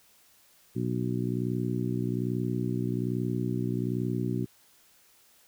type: harmonic tone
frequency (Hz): 61.2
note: B1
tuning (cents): -15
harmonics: 2 / 3 / 4 / 5 / 6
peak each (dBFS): -31 / -33 / -34 / -35 / -36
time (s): 0.75-4.46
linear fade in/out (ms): 20
effects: white hiss -61 dBFS RMS until 5.47 s